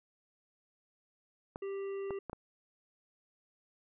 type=clicks; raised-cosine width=1 ms; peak=-26 dBFS; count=4; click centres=1.559 / 2.107 / 2.297 / 2.331 s
type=harmonic tone; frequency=393.2 Hz; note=G4; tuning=5 cents sharp; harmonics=1 / 3 / 5 / 7; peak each=-36 / -53 / -57 / -58 dBFS; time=1.62-2.19 s; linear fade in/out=5 ms
effects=none